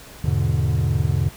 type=chord; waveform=triangle; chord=E dominant seventh; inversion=none; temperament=equal with one note detuned; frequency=81.6 / 103.83 / 123.47 / 146.83 Hz; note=E2 / G#2 / B2 / D3; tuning=-17 / 0 / 0 / 0 cents; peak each=-21 dBFS; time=0.24-1.29 s; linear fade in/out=5 ms; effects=pink hiss -42 dBFS RMS until 1.36 s